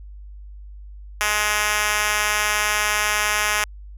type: tone with high-pass filter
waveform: 5% pulse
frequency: 210.1 Hz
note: G#3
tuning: 20 cents sharp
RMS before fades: -21 dBFS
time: 1.21-3.64 s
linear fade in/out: 0 ms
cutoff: 930 Hz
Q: 0.52
effects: added 50 Hz sine -36 dBFS peak until 3.97 s + resampled to 32000 Hz